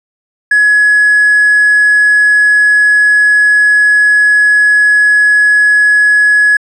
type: tone with hard clipping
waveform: triangle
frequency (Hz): 1686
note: G#6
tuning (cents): +26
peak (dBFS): -5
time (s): 0.51-6.57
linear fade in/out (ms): 5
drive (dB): 4
effects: resampled to 22050 Hz